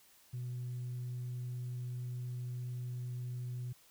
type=tone; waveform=sine; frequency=123.8 Hz; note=B2; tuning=5 cents sharp; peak=-36 dBFS; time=0.33-3.73 s; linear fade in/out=10 ms; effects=tanh soft clip ceiling -35 dBFS + white hiss -64 dBFS RMS until 3.9 s